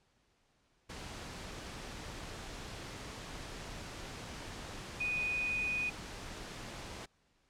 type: tone in noise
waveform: sine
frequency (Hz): 2481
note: D#7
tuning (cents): -6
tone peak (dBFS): -32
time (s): 5-5.9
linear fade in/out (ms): 10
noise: pink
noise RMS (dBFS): -45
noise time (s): 0.89-7.06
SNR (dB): +10
effects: pink hiss -73 dBFS RMS until 7.49 s + low-pass 7000 Hz 12 dB/octave